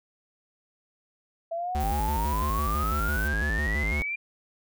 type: exponential sweep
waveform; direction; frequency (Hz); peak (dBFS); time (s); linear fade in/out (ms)
sine; up; 659.3 to 2403; -28; 1.51-4.16; 10
type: tone with vibrato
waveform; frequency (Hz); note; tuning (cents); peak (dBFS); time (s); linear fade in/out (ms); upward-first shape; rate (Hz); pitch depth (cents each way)
square; 62.5; B1; +21; -27; 1.75-4.02; 0; square; 6; 290
type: noise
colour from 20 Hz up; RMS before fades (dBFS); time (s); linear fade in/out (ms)
violet; -40; 1.8-3.28; 5
effects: none